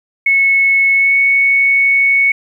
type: tone with pitch glide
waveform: sine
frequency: 2198 to 2217 Hz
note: C#7 to C#7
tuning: -15 to 0 cents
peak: -8 dBFS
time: 0.26-2.32 s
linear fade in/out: 5 ms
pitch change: +15 cents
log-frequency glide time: 0.94-1.16 s
effects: 8-bit